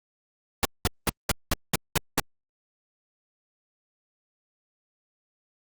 pink noise bursts, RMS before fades -22 dBFS, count 8, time 0.63-2.198 s, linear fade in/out 0 ms, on 21 ms, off 200 ms, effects Opus 48 kbps

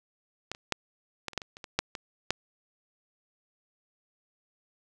clicks, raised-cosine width 0.2 ms, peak -16 / -28 / -9 / -15 / -29 / -12 / -24 / -28 / -23 / -7 / -19 / -8 dBFS, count 12, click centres 0.516 / 0.549 / 0.723 / 1.283 / 1.333 / 1.377 / 1.418 / 1.569 / 1.642 / 1.79 / 1.952 / 2.306 s, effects none

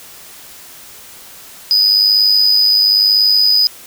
triangle tone with amplitude modulation, 4978 Hz, D#8, in tune, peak -5 dBFS, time 1.71-3.67 s, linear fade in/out 0 ms, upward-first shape sine, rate 101 Hz, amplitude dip 50%, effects white hiss -37 dBFS RMS until 3.86 s

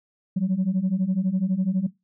sine beating tone pair, 180.4 / 192.4 Hz, F#3 / G3, -44 / -32 cents, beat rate 12 Hz, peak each -22 dBFS, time 0.36-1.87 s, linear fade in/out 10 ms, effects noise-tail reverb RT60 0.2 s tail -19 dB re dry + tanh soft clip ceiling -16 dBFS

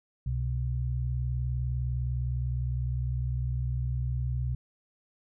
sine tone pair together, 65.79 / 125.5 Hz, C2 / B2, +10 / +28 cents, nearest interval major seventh, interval 1118 cents, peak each -30 / -30 dBFS, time 0.26-4.55 s, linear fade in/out 5 ms, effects none

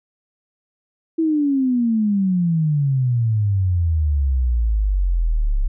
sine exponential sweep, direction down, 330 to 33 Hz, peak -15 dBFS, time 1.18-5.68 s, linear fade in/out 10 ms, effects none

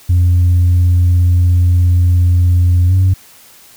sine tone with pitch glide, 88.3 to 93.55 Hz, F2 to F#2, +20 to +20 cents, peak -5 dBFS, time 0.09-3.14 s, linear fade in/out 10 ms, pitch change +100 cents, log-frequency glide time 2.87-2.93 s, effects tanh soft clip ceiling -5 dBFS + white hiss -42 dBFS RMS until 3.76 s

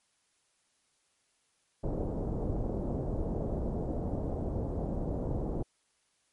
pink low-pass noise, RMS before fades -33 dBFS, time 1.83-5.63 s, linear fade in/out 10 ms, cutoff 650 Hz, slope 24 dB/octave, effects white hiss -73 dBFS RMS until 6.32 s + MP3 48 kbps

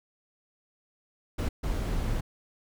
brown noise bursts at uneven times, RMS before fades -29 dBFS, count 2, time 1.38-1.49 / 1.63-2.21 s, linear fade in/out 10 ms, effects none

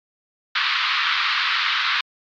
pink band-pass noise, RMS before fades -21 dBFS, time 0.55-2.01 s, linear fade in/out 5 ms, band 1100 to 4400 Hz, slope 48 dB/octave, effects MP3 96 kbps

